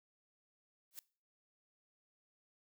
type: noise with exponential growth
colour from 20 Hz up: blue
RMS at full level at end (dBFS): -43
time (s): 0.91-0.99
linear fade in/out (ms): 0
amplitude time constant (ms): 17
effects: noise-tail reverb RT60 0.4 s tail -22 dB re dry